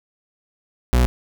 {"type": "tone", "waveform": "40% pulse", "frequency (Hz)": 61.3, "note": "B1", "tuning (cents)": -12, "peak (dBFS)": -12, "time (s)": [0.93, 1.06], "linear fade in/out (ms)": 0, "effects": ["7-bit"]}